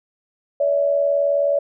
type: tone pair together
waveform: sine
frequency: 569.6 / 649 Hz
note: C#5 / E5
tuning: +47 / -27 cents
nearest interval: major second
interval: 226 cents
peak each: -16 / -23 dBFS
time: 0.6-1.59 s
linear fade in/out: 5 ms
effects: none